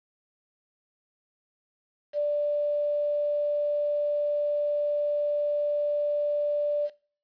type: tone with quantisation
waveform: sine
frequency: 587.3 Hz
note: D5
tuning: in tune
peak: -23 dBFS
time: 2.13-6.9 s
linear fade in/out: 50 ms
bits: 8
effects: noise-tail reverb RT60 0.4 s tail -19 dB re dry + resampled to 11025 Hz